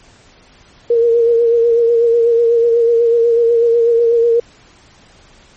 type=tone with vibrato; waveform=sine; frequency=466.2 Hz; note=A#4; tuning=in tune; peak=-8 dBFS; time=0.9-4.4 s; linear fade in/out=5 ms; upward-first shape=sine; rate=8.1 Hz; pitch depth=32 cents each way; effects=pink hiss -46 dBFS RMS until 5.56 s + MP3 32 kbps